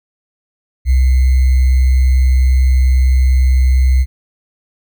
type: tone with sample-and-hold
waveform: sine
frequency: 64.4 Hz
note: C2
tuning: 27 cents flat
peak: -7 dBFS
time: 0.85-4.06 s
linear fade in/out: 50 ms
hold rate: 2100 Hz
effects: none